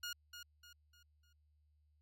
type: tone with echo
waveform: 15% pulse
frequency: 1432 Hz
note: F6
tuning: 43 cents sharp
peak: -35 dBFS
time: 0.03-0.13 s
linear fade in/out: 5 ms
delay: 300 ms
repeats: 4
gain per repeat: -8 dB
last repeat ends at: 1.33 s
effects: added 75 Hz sine -70 dBFS peak until 2.01 s